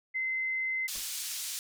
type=tone; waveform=sine; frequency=2061 Hz; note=C7; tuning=27 cents flat; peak=-29 dBFS; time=0.14-0.88 s; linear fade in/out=20 ms
type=band-pass noise; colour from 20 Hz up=pink; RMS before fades=-37 dBFS; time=0.88-1.59 s; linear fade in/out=0 ms; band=4400 to 13000 Hz; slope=12 dB/octave
type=noise with exponential decay; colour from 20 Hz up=pink; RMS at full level=-44 dBFS; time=0.95-1.11 s; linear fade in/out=1 ms; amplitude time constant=33 ms
effects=none